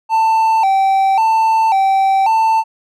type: tone with vibrato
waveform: triangle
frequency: 830.6 Hz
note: G#5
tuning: in tune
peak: -8 dBFS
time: 0.09-2.64 s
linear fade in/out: 50 ms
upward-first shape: square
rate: 0.92 Hz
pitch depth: 120 cents each way
effects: none